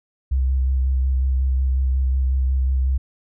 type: tone with vibrato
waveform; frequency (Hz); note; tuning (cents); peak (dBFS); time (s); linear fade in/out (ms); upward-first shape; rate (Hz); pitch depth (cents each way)
sine; 65.4; C2; 0; -16; 0.31-2.98; 10; square; 5.5; 19
effects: none